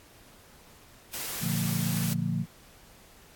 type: noise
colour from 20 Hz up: white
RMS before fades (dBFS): -35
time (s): 1.13-2.14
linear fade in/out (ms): 10
type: chord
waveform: sine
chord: Bb major seventh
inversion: none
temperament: equal with one note detuned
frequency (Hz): 116.54 / 146.83 / 174.61 / 225.7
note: Bb2 / D3 / F3 / A3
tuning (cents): 0 / 0 / 0 / +44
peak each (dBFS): -33 / -32 / -30 / -34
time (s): 1.4-2.46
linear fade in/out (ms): 50
effects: pink hiss -55 dBFS RMS until 3.35 s + AAC 64 kbps